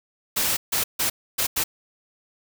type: noise bursts at uneven times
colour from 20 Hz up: white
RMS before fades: -23 dBFS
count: 5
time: 0.36-0.57 / 0.72-0.84 / 0.99-1.1 / 1.38-1.47 / 1.56-1.64 s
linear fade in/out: 10 ms
effects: none